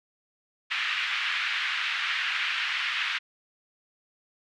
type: band-pass noise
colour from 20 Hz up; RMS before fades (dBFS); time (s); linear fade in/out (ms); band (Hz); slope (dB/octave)
white; -29; 0.7-3.19; 20; 1400 to 3000; 24
effects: none